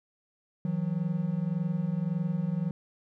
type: tone pair together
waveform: triangle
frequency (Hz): 160 / 181.76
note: D#3 / F#3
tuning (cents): +49 / -31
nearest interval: major second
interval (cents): 220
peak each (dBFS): -28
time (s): 0.65-2.71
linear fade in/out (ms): 2
effects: none